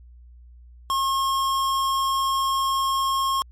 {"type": "tone with hard clipping", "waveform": "sine", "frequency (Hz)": 1079, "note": "C#6", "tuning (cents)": -47, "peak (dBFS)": -22, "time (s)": [0.9, 3.42], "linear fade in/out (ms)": 0, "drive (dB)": 18, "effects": ["added 60 Hz sine -44 dBFS peak until 3.51 s", "MP3 64 kbps"]}